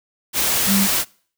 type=tone in noise; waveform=sine; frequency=196.7 Hz; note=G3; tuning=6 cents sharp; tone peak=-16 dBFS; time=0.66-0.88 s; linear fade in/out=50 ms; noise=white; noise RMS=-19 dBFS; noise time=0.33-1.05 s; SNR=0 dB; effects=noise-tail reverb RT60 0.5 s tail -25 dB re dry